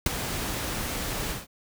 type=noise with ADSR envelope; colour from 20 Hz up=pink; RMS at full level=-21 dBFS; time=0.06-1.47 s; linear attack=4 ms; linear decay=15 ms; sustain=-10 dB; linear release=170 ms; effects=none